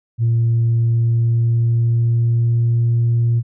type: tone with pitch glide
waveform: sine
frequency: 115.9 to 117.38 Hz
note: A#2 to A#2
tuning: -10 to +12 cents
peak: -11 dBFS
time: 0.18-3.43 s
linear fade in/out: 50 ms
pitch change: +22 cents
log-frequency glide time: 0.75-2.82 s
effects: tanh soft clip ceiling -10 dBFS